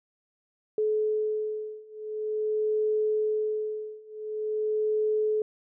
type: beating tone pair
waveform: sine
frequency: 428.9 / 429.36 Hz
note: A4 / A4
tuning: -44 / -42 cents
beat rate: 0.46 Hz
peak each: -29 / -28 dBFS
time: 0.78-5.42 s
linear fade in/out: 2 ms
effects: none